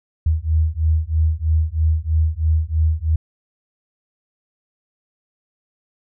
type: beating tone pair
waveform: sine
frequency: 77.78 / 80.88 Hz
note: D#2 / E2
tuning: 0 / -32 cents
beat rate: 3.1 Hz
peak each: -18 dBFS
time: 0.26-3.16 s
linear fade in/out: 5 ms
effects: none